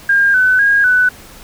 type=tone with pitch steps; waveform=sine; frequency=1610 / 1509 / 1632 / 1495 Hz; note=G6 / F#6 / G#6 / F#6; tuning=+46 / +34 / -31 / +17 cents; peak=-8 dBFS; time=0.09-1.09 s; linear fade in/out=5 ms; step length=250 ms; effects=pink hiss -38 dBFS RMS until 1.43 s